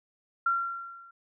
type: tone with level ramp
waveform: sine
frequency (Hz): 1372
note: F6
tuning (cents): -31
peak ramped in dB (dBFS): -21 to -50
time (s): 0.46-1.11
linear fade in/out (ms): 5
effects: none